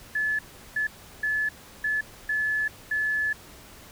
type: tone bursts at uneven times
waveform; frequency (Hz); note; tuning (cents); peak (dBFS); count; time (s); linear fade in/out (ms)
sine; 1723; A6; -37; -23; 6; 0.15-0.39 / 0.76-0.87 / 1.23-1.49 / 1.84-2.01 / 2.29-2.68 / 2.91-3.33; 5
effects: pink hiss -48 dBFS RMS until 3.91 s